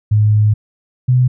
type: tone pair in turn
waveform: sine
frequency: 106.1 / 126.17 Hz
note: G#2 / B2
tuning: +38 / +37 cents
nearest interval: minor third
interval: 299 cents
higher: second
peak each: -8 dBFS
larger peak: neither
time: 0.11-0.54 / 1.08-1.28 s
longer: first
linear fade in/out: 10 ms
effects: none